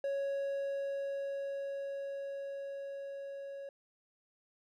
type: tone with level ramp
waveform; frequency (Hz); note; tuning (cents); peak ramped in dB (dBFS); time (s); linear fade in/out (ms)
triangle; 554.4; C#5; 0; -30 to -40; 0.04-3.69; 2
effects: none